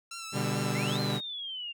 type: tone with vibrato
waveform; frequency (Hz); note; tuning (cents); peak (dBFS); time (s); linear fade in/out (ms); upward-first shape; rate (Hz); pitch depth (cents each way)
10% pulse; 1340; E6; +28; -30; 0.11-0.97; 5; triangle; 4.6; 47
type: chord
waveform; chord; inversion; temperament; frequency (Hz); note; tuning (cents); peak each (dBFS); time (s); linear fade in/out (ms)
sawtooth; G major; first; equal with one note detuned; 123.47 / 146.83 / 198.96; B2 / D3 / G3; 0 / 0 / +26; -29; 0.32-1.21; 50
type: exponential two-way sweep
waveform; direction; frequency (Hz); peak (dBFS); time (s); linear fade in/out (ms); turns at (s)
sine; up then down; 1938 to 4186 to 2762; -35; 0.74-1.73; 20; 1
effects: none